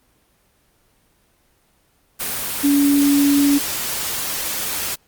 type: tone in noise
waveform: sine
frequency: 284.2 Hz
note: C#4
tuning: 43 cents sharp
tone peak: -12 dBFS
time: 2.63-3.59 s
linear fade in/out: 20 ms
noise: white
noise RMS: -24 dBFS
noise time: 2.19-4.96 s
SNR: +9 dB
effects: pink hiss -60 dBFS RMS until 5.07 s + Opus 24 kbps